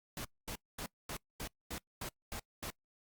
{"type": "noise bursts", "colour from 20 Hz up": "pink", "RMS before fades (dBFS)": -42, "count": 9, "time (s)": [0.17, 2.703], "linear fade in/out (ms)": 2, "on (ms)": 77, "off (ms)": 230, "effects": ["noise-tail reverb RT60 0.1 s tail -24 dB re dry", "Opus 48 kbps"]}